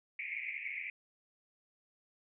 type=band-pass noise; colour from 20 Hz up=pink; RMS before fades=-41 dBFS; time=0.19-0.9 s; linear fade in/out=2 ms; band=2100 to 2400 Hz; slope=96 dB/octave; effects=none